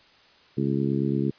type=harmonic tone; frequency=68.9 Hz; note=C#2; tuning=10 cents flat; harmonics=2 / 3 / 4 / 5 / 6; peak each=-27 / -27 / -29 / -29 / -33 dBFS; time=0.57-1.31 s; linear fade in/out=10 ms; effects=white hiss -56 dBFS RMS until 1.38 s + resampled to 11025 Hz